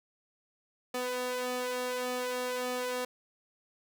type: tone with flanger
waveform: sawtooth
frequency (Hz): 250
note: B3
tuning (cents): +21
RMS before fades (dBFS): -34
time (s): 0.94-3.05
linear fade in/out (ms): 5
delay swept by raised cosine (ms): 1.7 to 2.2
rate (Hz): 1.7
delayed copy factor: +0.85
effects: none